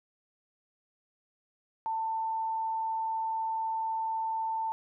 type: tone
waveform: sine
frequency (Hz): 892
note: A5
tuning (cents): +23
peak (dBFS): -29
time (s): 1.86-4.72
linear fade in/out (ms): 0
effects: none